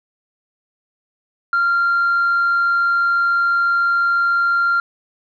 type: tone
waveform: sine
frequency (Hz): 1387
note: F6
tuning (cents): -12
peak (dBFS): -12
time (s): 1.53-4.8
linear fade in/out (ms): 2
effects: tanh soft clip ceiling -11 dBFS